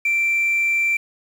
sine tone, 2349 Hz, D7, in tune, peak -15 dBFS, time 0.05-0.97 s, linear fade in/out 5 ms, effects tanh soft clip ceiling -13 dBFS + 7-bit

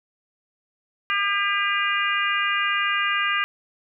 harmonic tone with a mistuned harmonic, 402.6 Hz, G4, 46 cents sharp, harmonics 3 / 4 / 5 / 6 / 7, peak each -25 / -26 / -27 / -28 / -28 dBFS, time 1.1-3.44 s, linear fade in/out 0 ms, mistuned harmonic 5, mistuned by -17 cents, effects none

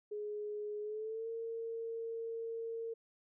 sine tone with pitch glide, 418.6 to 456.5 Hz, G#4 to A#4, +14 to -36 cents, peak -38 dBFS, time 0.11-2.94 s, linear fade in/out 10 ms, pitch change +150 cents, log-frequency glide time 0.81-1.29 s, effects none

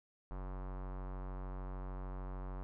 square tone with low-pass filter, 46.67 Hz, F#1, 16 cents sharp, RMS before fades -43 dBFS, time 0.31-2.63 s, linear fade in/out 0 ms, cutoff 1100 Hz, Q 2.1, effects none

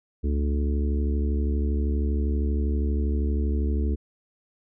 harmonic tone with a mistuned harmonic, 72.6 Hz, D2, 19 cents flat, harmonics 1 / 3 / 4 / 5 / 6, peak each -22 / -32 / -34 / -36 / -38 dBFS, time 0.23-3.96 s, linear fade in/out 20 ms, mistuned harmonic 1, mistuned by -57 cents, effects none

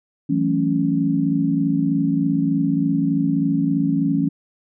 sine chord, F# minor seventh, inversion third, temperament equal with one note detuned, 164.81 / 188.12 / 220 / 277.2 Hz, E3 / F#3 / A3 / C#4, 0 / +29 / 0 / 0 cents, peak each -22 / -25 / -25 / -19 dBFS, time 0.29-4.29 s, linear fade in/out 10 ms, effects none

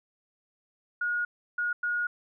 sine tone bursts at uneven times, 1441 Hz, F#6, 46 cents flat, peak -26 dBFS, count 3, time 1.01-1.25 / 1.58-1.73 / 1.83-2.07 s, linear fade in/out 5 ms, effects none

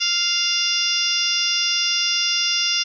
harmonic tone with a mistuned harmonic, 698.5 Hz, F5, in tune, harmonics 2 / 3 / 4 / 5 / 6 / 7 / 8 / 9, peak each -32 / -31 / -23 / -25 / -34 / -24 / -24 / -35 dBFS, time 0-2.84 s, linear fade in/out 20 ms, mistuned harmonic 7, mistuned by +17 cents, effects none

